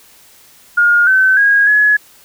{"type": "tone with pitch steps", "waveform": "sine", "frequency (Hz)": [1423, 1530, 1640, 1692], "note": ["F6", "G6", "G#6", "G#6"], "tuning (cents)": [32, -42, -22, 32], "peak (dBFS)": -7, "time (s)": [0.77, 1.97], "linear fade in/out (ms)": 10, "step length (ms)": 300, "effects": ["white hiss -45 dBFS RMS until 2.24 s"]}